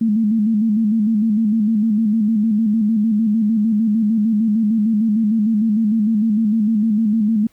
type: tone with vibrato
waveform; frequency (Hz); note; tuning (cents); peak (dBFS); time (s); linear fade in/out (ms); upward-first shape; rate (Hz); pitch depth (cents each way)
sine; 217.2; A3; -22; -13; 0.01-7.47; 5; square; 6.6; 69
effects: pink hiss -58 dBFS RMS until 7.52 s